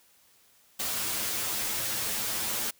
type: noise with comb filter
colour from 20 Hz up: white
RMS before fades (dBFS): -31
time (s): 0.79-2.71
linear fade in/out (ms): 10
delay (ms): 9.2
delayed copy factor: +1
effects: white hiss -62 dBFS RMS until 2.79 s